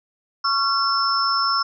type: tone cluster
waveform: sine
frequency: 1105 / 1369 / 5290 Hz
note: C#6 / F6 / E8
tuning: -6 / -35 / +5 cents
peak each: -22 dBFS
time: 0.44-1.63 s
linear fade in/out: 10 ms
effects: none